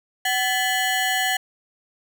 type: ring-modulated tone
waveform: 25% pulse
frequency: 1244.5 Hz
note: D#6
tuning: in tune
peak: -13 dBFS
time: 0.25-1.37 s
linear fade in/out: 5 ms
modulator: 489 Hz
effects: none